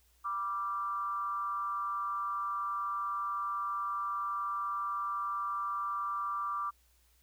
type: tone with frequency modulation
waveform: sine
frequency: 1174.7 Hz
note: D6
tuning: in tune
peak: -32 dBFS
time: 0.24-6.71 s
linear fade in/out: 20 ms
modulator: 195 Hz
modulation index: 0.52
effects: added 60 Hz sine -67 dBFS peak until 7.22 s + white hiss -70 dBFS RMS until 7.22 s